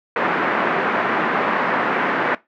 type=band-pass noise; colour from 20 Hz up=white; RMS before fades=-20 dBFS; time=0.16-2.35 s; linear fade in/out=2 ms; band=180 to 1800 Hz; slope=24 dB/octave; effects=noise-tail reverb RT60 0.2 s tail -19 dB re dry